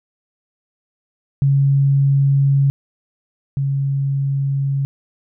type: tone pair in turn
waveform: sine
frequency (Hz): 138.59 / 138.08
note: C#3 / C#3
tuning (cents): 0 / -6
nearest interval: unison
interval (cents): 6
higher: first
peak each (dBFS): -11 / -16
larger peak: first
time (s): 1.42-2.7 / 3.57-4.85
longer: neither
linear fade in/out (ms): 0
effects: none